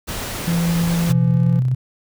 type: noise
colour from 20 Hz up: pink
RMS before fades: -27 dBFS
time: 0.07-1.13 s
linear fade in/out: 20 ms
type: tone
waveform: triangle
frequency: 169.5 Hz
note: E3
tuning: 49 cents sharp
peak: -14 dBFS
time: 0.47-1.6 s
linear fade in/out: 10 ms
type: tone with tremolo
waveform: sine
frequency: 127.6 Hz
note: C3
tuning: 43 cents flat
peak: -14 dBFS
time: 1.09-1.75 s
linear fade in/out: 10 ms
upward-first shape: square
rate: 16 Hz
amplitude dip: 25%
effects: none